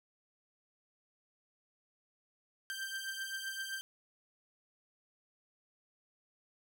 sawtooth beating tone pair, 1568 / 1575.7 Hz, G6 / G6, 0 / +9 cents, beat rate 7.7 Hz, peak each -37 / -40 dBFS, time 2.7-3.81 s, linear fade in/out 0 ms, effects none

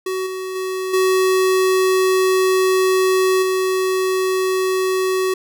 square tone with level steps, 375 Hz, F#4, 23 cents sharp, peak -21 / -25 / -22 / -14 / -17 dBFS, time 0.06-5.34 s, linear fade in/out 5 ms, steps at 0.26 / 0.55 / 0.93 / 3.42 s, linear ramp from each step 10 ms, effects none

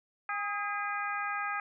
harmonic tone with a mistuned harmonic, 406 Hz, G#4, 39 cents flat, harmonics 2 / 3 / 4 / 5 / 6, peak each -38 / -35 / -37 / -41 / -42 dBFS, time 0.29-1.6 s, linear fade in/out 2 ms, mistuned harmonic 3, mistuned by +49 cents, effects none

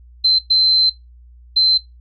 sine tone bursts at uneven times, 4091 Hz, C8, 40 cents flat, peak -10 dBFS, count 3, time 0.24-0.39 / 0.5-0.9 / 1.56-1.78 s, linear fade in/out 10 ms, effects noise-tail reverb RT60 0.2 s tail -22 dB re dry + added 60 Hz sine -41 dBFS peak until 2 s

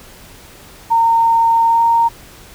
sine tone with pitch glide, 917 to 925.5 Hz, A#5 to A#5, -29 to -13 cents, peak -9 dBFS, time 0.9-2.09 s, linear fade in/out 20 ms, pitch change +16 cents, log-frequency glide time 1.65-1.83 s, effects pink hiss -40 dBFS RMS until 2.54 s

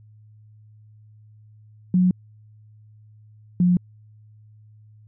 sine tone pair in turn, 182.1 / 178.25 Hz, F#3 / F3, -27 / +36 cents, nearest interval unison, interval 37 cents, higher first, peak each -14 dBFS, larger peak neither, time 1.94-2.11 / 3.6-3.77 s, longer neither, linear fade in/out 2 ms, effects added 107 Hz sine -47 dBFS peak until 5.07 s

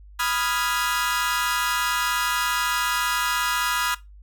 sawtooth chord, F half-diminished seventh, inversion second, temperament equal, 987.8 / 1244.5 / 1396.9 / 1661.2 Hz, Cb6 / Eb6 / F6 / Ab6, 0 / 0 / 0 / 0 cents, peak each -24 dBFS, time 0.19-3.95 s, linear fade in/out 10 ms, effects noise-tail reverb RT60 0.2 s tail -18 dB re dry + added 50 Hz sine -43 dBFS peak until 4.22 s

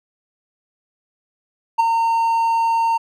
triangle tone with ADSR envelope, 915 Hz, A#5, 32 cents flat, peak -7 dBFS, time 1.78-2.98 s, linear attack 18 ms, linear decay 14 ms, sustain -6 dB, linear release 14 ms, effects none

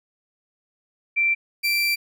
sine / 30% pulse tone pair in turn, 2349 / 2349 Hz, D7 / D7, 0 / 0 cents, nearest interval unison, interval 0 cents, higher neither, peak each -17 dBFS, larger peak neither, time 1.16-1.35 / 1.63-1.96 s, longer second, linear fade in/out 20 ms, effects none

